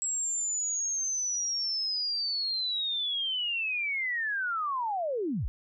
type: linear sweep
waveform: sine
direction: down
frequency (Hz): 7720 to 32.35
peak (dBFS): -28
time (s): 0.02-5.48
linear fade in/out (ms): 0
effects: none